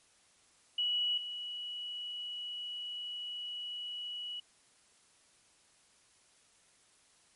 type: tone pair in turn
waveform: sine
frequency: 2933 / 2933 Hz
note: F#7 / F#7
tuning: -16 / -16 cents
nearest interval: unison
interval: 0 cents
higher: neither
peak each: -29 / -38 dBFS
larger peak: first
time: 0.78-1.18 / 1.18-4.4 s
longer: second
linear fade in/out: 5 ms
effects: white hiss -66 dBFS RMS until 7.35 s + MP3 48 kbps